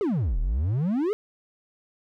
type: exponential two-way sweep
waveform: triangle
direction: down then up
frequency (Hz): 445.7 to 35.95 to 445.7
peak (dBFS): -20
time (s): 0.01-1.13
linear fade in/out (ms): 0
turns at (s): 0.39
effects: none